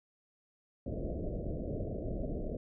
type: low-pass noise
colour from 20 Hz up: pink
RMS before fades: -37 dBFS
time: 0.86-2.57 s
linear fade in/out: 5 ms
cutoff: 660 Hz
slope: 96 dB/octave
effects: none